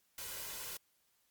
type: noise with comb filter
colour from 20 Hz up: white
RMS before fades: -44 dBFS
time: 0.18-0.77 s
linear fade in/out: 2 ms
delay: 2 ms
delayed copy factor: +0.5
effects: white hiss -75 dBFS RMS until 1.3 s + Opus 48 kbps